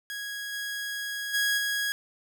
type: tone with level steps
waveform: sawtooth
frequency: 1655 Hz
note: G#6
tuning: 6 cents flat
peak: -30 / -28 / -20 / -23 dBFS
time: 0.1-1.92 s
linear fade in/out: 0 ms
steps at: 0.52 / 1.33 / 1.57 s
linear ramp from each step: 20 ms
effects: none